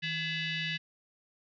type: tone with frequency modulation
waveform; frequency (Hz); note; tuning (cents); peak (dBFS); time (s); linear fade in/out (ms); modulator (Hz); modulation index
sine; 160; D#3; +49; -31; 0.02-0.78; 20; 928; 3.8
effects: none